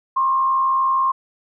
sine tone with frequency modulation, 1066 Hz, C6, 32 cents sharp, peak -15 dBFS, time 0.16-1.12 s, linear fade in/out 10 ms, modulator 73 Hz, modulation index 0.44, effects none

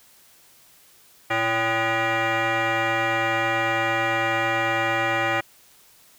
sine tone with frequency modulation, 566 Hz, C#5, 36 cents sharp, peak -18 dBFS, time 1.3-5.41 s, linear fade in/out 10 ms, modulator 451 Hz, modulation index 4.3, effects tanh soft clip ceiling -18 dBFS + white hiss -54 dBFS RMS until 6.18 s

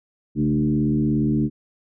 sine tone with frequency modulation, 220.8 Hz, A3, 6 cents sharp, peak -17 dBFS, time 0.35-1.5 s, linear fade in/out 50 ms, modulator 77.1 Hz, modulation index 1.3, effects none

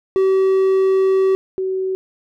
triangle / sine tone pair in turn, 382.3 / 377.9 Hz, G4 / F#4, -43 / +37 cents, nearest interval unison, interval 20 cents, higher first, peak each -10 / -18 dBFS, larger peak first, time 0.16-1.35 / 1.58-1.95 s, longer first, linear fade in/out 0 ms, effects none

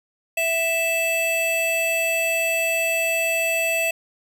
square tone pair together, 659.3 / 2637 Hz, E5 / E7, 0 / 0 cents, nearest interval 2 octaves, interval 2400 cents, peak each -25 / -22 dBFS, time 0.37-3.91 s, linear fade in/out 5 ms, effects 9-bit

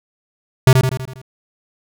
square tone with echo, 130.1 Hz, C3, 9 cents flat, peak -5 dBFS, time 0.67-0.73 s, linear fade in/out 2 ms, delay 81 ms, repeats 6, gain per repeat -5 dB, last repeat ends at 1.216 s, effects none

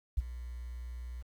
sine tone with ADSR envelope, 60.6 Hz, B1, 32 cents flat, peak -22 dBFS, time 0.17-1.23 s, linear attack 13 ms, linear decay 25 ms, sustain -17 dB, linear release 19 ms, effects tanh soft clip ceiling -18 dBFS + 10-bit

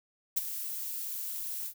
violet noise with ADSR envelope, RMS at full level -26 dBFS, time 0.36-1.74 s, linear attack 14 ms, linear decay 22 ms, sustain -11 dB, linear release 76 ms, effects none

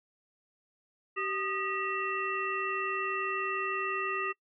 harmonic tone with a mistuned harmonic, 385.3 Hz, G4, 30 cents flat, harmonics 1 / 3 / 5 / 7, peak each -37 / -34 / -37 / -37 dBFS, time 1.16-4.33 s, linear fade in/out 20 ms, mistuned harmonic 3, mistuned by +110 cents, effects noise-tail reverb RT60 0.1 s tail -22 dB re dry

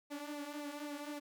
sawtooth tone with flanger, 292.2 Hz, D4, 9 cents flat, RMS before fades -44 dBFS, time 0.1-1.2 s, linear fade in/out 20 ms, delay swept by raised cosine 0.6 to 4.1 ms, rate 3.8 Hz, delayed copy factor -0.65, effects none

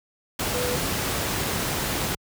sine tone in noise, 493.9 Hz, B4, in tune, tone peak -27 dBFS, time 0.54-0.76 s, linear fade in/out 5 ms, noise pink, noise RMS -26 dBFS, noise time 0.39-2.15 s, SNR -4 dB, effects high-pass 60 Hz 12 dB/octave

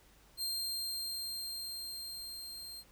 sawtooth tone with level ramp, 4186 Hz, C8, in tune, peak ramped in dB -31 to -42 dBFS, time 0.37-2.84 s, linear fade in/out 50 ms, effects added 50 Hz sine -66 dBFS peak until 2.91 s + pink hiss -64 dBFS RMS until 2.91 s

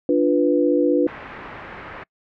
sine chord, B diminished, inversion first, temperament equal, 293.7 / 349.2 / 493.9 Hz, D4 / F4 / B4, 0 / 0 / 0 cents, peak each -18 / -20 / -19 dBFS, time 0.09-1.07 s, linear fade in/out 2 ms
white low-pass noise, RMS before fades -37 dBFS, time 1.07-2.04 s, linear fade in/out 10 ms, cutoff 2000 Hz, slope 24 dB/octave
effects noise-tail reverb RT60 0.1 s tail -26 dB re dry

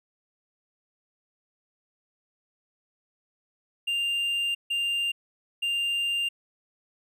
triangle tone bursts at uneven times, 2794 Hz, F7, in tune, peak -23 dBFS, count 3, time 3.87-4.55 / 4.7-5.12 / 5.62-6.29 s, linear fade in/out 10 ms, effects none

